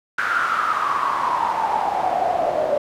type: noise with band-pass filter sweep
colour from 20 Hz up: pink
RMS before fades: -21 dBFS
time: 0.18-2.78 s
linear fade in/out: 5 ms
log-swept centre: 1500 to 590 Hz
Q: 9.9
effects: none